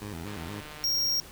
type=tone with vibrato; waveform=15% pulse; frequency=92.5 Hz; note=F#2; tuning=in tune; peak=-30 dBFS; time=0.01-0.61 s; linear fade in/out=10 ms; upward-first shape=square; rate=4.2 Hz; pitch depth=190 cents each way
type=click train; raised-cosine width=0.3 ms; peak=-28 dBFS; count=87; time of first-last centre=0.27-0.84 s; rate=151 Hz
type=tone; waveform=square; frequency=5588 Hz; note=F8; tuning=in tune; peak=-25 dBFS; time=0.84-1.2 s; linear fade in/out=0 ms
effects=pink hiss -48 dBFS RMS until 1.31 s